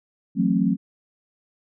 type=chord; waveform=sine; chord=F# half-diminished seventh; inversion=third; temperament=just; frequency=166.5 / 185 / 222 / 266.4 Hz; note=E3 / F#3 / A3 / C4; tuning=+18 / 0 / +16 / +31 cents; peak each=-27 / -21 / -23 / -23 dBFS; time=0.35-0.77 s; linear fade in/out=50 ms; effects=none